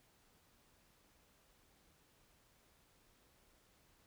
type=silence; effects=pink hiss -71 dBFS RMS until 4.06 s